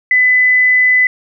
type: tone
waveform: sine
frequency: 2005 Hz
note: B6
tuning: 26 cents sharp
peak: -7 dBFS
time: 0.11-1.07 s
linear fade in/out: 2 ms
effects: none